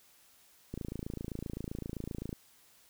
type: click train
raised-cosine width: 3 ms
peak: -25 dBFS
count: 45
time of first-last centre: 0.74-2.328 s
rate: 27.7 Hz
effects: white hiss -63 dBFS RMS until 2.89 s